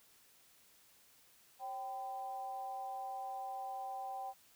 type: tone with amplitude modulation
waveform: sine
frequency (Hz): 778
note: G5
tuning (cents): -13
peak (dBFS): -37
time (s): 1.59-4.34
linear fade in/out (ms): 50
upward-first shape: sine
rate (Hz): 235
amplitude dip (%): 65
effects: white hiss -66 dBFS RMS until 4.55 s